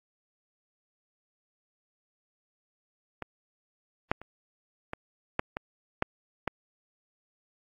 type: clicks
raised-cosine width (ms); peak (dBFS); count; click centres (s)
0.5; -20 / -8 / -29 / -19 / -10 / -17 / -10 / -13; 8; 3.223 / 4.115 / 4.216 / 4.934 / 5.394 / 5.569 / 6.024 / 6.477
effects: AAC 32 kbps